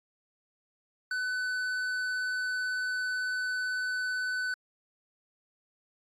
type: tone with tanh clipping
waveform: sine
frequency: 1503 Hz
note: F#6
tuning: 27 cents sharp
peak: -31 dBFS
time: 1.11-4.54 s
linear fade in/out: 2 ms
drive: 10 dB
effects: AAC 48 kbps